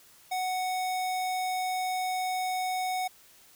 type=tone; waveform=square; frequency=741 Hz; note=F#5; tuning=2 cents sharp; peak=-29 dBFS; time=0.31-3.08 s; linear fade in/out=10 ms; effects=white hiss -57 dBFS RMS until 3.55 s